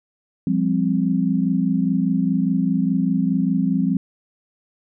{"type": "chord", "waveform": "sine", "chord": "F suspended second", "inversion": "none", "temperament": "equal with one note detuned", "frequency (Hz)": [174.61, 199.54, 261.6], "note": ["F3", "G3", "C4"], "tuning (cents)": [0, 31, 0], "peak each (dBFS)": -21, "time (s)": [0.47, 3.97], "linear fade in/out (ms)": 2, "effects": []}